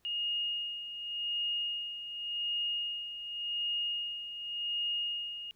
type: tone with tremolo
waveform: sine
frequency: 2854 Hz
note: F7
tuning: 37 cents sharp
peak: -30 dBFS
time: 0.05-5.51 s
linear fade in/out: 0 ms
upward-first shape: sine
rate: 0.88 Hz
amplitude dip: 65%
effects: pink hiss -72 dBFS RMS until 5.55 s